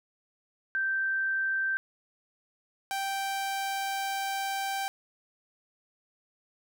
sine / sawtooth tone pair in turn, 1562 / 782.6 Hz, G6 / G5, -7 / -3 cents, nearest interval octave, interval 1196 cents, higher first, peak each -26 dBFS, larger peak neither, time 0.75-1.77 / 2.91-4.88 s, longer second, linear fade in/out 0 ms, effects none

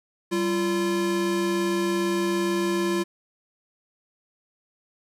square tone pair together, 192.9 / 343.7 Hz, G3 / F4, -28 / -28 cents, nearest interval minor seventh, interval 1000 cents, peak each -29 / -24 dBFS, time 0.31-3.04 s, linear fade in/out 20 ms, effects low-pass 12000 Hz 12 dB/octave + 10-bit

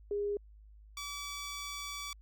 sine / 10% pulse tone pair in turn, 408.9 / 1149.2 Hz, G#4 / D6, -27 / -38 cents, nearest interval octave + tritone, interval 1789 cents, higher second, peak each -31 / -31 dBFS, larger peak neither, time 0.11-0.37 / 0.97-2.13 s, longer second, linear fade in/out 2 ms, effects added 52 Hz sine -53 dBFS peak until 2.21 s

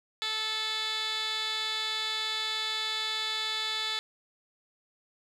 15% pulse tone with band-pass filter, 436.7 Hz, A4, 13 cents flat, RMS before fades -32 dBFS, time 0.22-3.99 s, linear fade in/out 0 ms, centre 3300 Hz, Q 6.4, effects none

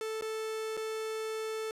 45% pulse tone with dropouts, 439.5 Hz, A4, 2 cents flat, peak -34 dBFS, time 0.01-1.71 s, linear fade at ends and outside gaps 1 ms, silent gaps 0.211-0.222 / 0.769-0.774 s, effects low-pass 12000 Hz 12 dB/octave

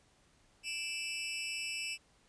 sawtooth tone with amplitude modulation, 2637 Hz, E7, in tune, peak -29 dBFS, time 0.63-1.98 s, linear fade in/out 50 ms, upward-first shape sine, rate 293 Hz, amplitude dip 95%, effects pink hiss -68 dBFS RMS until 2.28 s + resampled to 22050 Hz

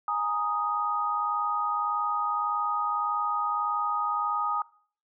sine chord, Ab suspended second, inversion none, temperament equal, 830.6 / 932.3 / 1244.5 Hz, Ab5 / Bb5 / Eb6, 0 / 0 / 0 cents, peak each -32 / -33 / -27 dBFS, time 0.08-4.62 s, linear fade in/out 2 ms, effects noise-tail reverb RT60 0.5 s tail -22 dB re dry

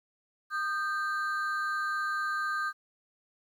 triangle ring-modulated tone, 1396.9 Hz, F6, in tune, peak -24 dBFS, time 0.5-2.73 s, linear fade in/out 50 ms, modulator 172 Hz, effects 11-bit

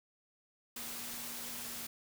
sine tone in noise, 236.6 Hz, A#3, 26 cents sharp, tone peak -54 dBFS, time 0.76-1.87 s, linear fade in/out 5 ms, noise white, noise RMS -43 dBFS, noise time 0.76-1.87 s, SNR -14 dB, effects none

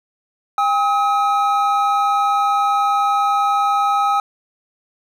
triangle tone pair together, 805 / 1274.8 Hz, G5 / D#6, +46 / +42 cents, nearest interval minor sixth, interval 796 cents, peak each -15 dBFS, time 0.58-4.2 s, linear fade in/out 2 ms, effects none

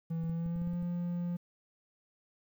triangle tone with pitch glide, 164.81 to 174.61 Hz, E3 to F3, 0 to 0 cents, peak -30 dBFS, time 0.1-1.37 s, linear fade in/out 10 ms, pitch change +100 cents, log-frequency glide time 0.27-0.76 s
clicks, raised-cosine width 5 ms, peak -33 dBFS, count 8, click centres 0.238 / 0.296 / 0.462 / 0.561 / 0.617 / 0.674 / 0.735 / 0.826 s
effects 11-bit

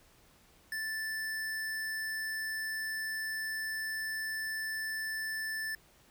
square tone, 1760 Hz, A6, in tune, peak -35 dBFS, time 0.72-5.75 s, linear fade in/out 2 ms, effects pink hiss -63 dBFS RMS until 6.1 s

